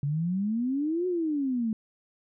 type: exponential two-way sweep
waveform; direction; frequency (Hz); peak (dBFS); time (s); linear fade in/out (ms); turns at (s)
sine; up then down; 138.2 to 370 to 214.8; -25; 0.03-1.73; 2; 1.07
effects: none